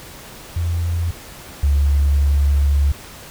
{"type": "tone pair in turn", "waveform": "sine", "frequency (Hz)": [84.9, 70.96], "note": ["F2", "C#2"], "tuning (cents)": [-48, 41], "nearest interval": "minor third", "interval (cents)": 311, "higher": "first", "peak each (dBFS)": [-17, -12], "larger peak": "second", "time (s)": [[0.56, 1.11], [1.63, 2.92]], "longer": "second", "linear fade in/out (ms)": 5, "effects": ["pink hiss -38 dBFS RMS until 3.3 s"]}